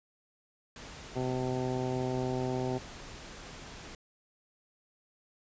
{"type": "noise", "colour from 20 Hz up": "pink", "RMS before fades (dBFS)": -46, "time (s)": [0.76, 3.95], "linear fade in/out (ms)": 2}
{"type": "harmonic tone", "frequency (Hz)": 127.8, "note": "C3", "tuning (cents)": -40, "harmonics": [1, 2, 3, 4, 5, 6, 7], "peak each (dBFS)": [-35, -36, -35, -41, -41, -42, -44], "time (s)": [1.15, 2.79], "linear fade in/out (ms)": 20}
{"effects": ["resampled to 16000 Hz"]}